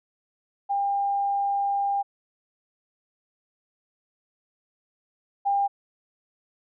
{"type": "tone pair in turn", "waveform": "sine", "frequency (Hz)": [800, 800], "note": ["G5", "G5"], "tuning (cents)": [35, 35], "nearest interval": "unison", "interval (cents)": 0, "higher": "neither", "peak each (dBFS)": [-22, -20], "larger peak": "second", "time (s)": [[0.69, 2.03], [5.45, 5.68]], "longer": "first", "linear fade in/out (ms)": 20, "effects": []}